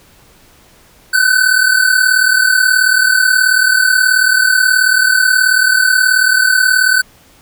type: tone pair together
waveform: square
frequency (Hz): 1496.5 / 1535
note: F#6 / G6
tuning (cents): +19 / -37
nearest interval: unison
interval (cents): 44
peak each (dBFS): -12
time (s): 1.13-7.02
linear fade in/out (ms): 10
effects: pink hiss -46 dBFS RMS until 7.41 s